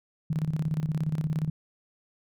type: tone with tremolo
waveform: sine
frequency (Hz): 155.56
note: D#3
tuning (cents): 0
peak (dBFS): -23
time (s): 0.3-1.5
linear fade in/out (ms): 5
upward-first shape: square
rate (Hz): 17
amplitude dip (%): 70
effects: none